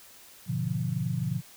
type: chord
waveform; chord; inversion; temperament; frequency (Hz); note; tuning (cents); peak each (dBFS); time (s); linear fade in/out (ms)
sine; G# diminished seventh; none; equal; 103.83 / 123.47 / 146.83 / 174.61; G#2 / B2 / D3 / F3; 0 / 0 / 0 / 0; -37 / -31 / -32 / -32; 0.46-1.42; 50
effects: white hiss -52 dBFS RMS until 1.56 s